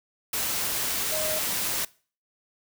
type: tone in noise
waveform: sine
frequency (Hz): 622.3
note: D#5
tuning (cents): 0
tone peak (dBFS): -30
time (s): 1.12-1.39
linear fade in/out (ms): 5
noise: white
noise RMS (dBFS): -28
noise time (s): 0.33-1.85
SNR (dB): -5
effects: noise-tail reverb RT60 0.4 s tail -22 dB re dry